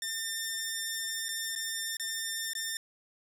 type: tone with dropouts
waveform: 10% pulse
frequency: 1802 Hz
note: A6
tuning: 41 cents sharp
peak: -24 dBFS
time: 0.02-2.77 s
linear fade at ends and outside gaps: 2 ms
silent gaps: 1.285-1.289 / 1.553-1.559 / 1.969-1.997 / 2.534-2.551 s
effects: none